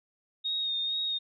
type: tone with vibrato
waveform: sine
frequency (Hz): 3714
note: A#7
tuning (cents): -7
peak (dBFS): -28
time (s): 0.44-1.19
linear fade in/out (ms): 20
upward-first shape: sine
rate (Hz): 2.2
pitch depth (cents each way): 27
effects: none